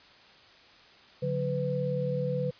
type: tone cluster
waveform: sine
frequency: 143 / 181.6 / 500 Hz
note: D3 / F#3 / B4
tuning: -46 / -32 / +21 cents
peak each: -31 / -35 / -30 dBFS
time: 1.22-2.51 s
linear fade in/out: 10 ms
effects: white hiss -55 dBFS RMS until 2.59 s + resampled to 11025 Hz